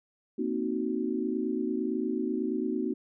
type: chord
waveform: sine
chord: C half-diminished seventh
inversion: third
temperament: equal with one note detuned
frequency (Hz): 233.1 / 261.6 / 311.1 / 372.8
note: Bb3 / C4 / Eb4 / Gb4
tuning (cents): 0 / 0 / 0 / +13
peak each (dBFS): -33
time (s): 0.38-2.94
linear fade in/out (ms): 10
effects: none